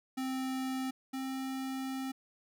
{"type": "tone pair in turn", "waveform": "square", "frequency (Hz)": [261.6, 264.6], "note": ["C4", "C4"], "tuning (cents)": [0, 20], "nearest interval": "unison", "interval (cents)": 20, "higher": "second", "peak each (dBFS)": [-34, -36], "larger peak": "first", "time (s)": [[0.17, 0.91], [1.13, 2.12]], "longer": "second", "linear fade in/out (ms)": 10, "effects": []}